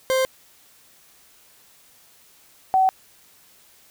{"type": "tone pair in turn", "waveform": ["40% pulse", "sine"], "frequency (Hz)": [523.3, 758.6], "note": ["C5", "F#5"], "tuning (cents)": [0, 43], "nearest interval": "tritone", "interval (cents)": 643, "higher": "second", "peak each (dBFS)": [-17, -14], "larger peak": "second", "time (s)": [[0.1, 0.25], [2.74, 2.89]], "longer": "neither", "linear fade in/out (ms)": 0, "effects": ["white hiss -54 dBFS RMS until 3.9 s"]}